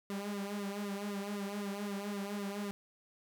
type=tone with flanger; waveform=sawtooth; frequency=202.1 Hz; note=G#3; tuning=47 cents flat; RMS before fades=-39 dBFS; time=0.1-2.71 s; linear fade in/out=0 ms; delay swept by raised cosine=1.2 to 4.4 ms; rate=3.9 Hz; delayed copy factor=-0.95; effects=none